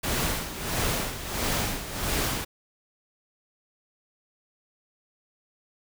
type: noise with tremolo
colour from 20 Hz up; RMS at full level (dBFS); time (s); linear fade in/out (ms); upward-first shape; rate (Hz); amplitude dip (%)
pink; -26; 0.03-2.45; 10; sine; 1.5; 70
effects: none